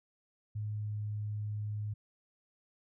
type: tone with pitch glide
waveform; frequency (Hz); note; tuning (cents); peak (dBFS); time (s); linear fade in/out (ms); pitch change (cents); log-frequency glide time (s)
sine; 105.8 to 105.19; G#2 to G#2; +33 to +23; -34; 0.55-1.94; 10; -10; 0.73-0.96
effects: none